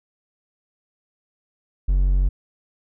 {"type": "tone", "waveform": "triangle", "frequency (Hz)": 46.25, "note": "F#1", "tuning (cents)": 0, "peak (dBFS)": -13, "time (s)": [1.88, 2.29], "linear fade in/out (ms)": 10, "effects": []}